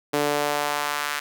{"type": "tone with high-pass filter sweep", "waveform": "sawtooth", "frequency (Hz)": 146.4, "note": "D3", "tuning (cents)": -5, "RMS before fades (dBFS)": -25, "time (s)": [0.13, 1.2], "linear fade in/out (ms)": 10, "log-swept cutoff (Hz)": [380, 1500], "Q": 1.4, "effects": []}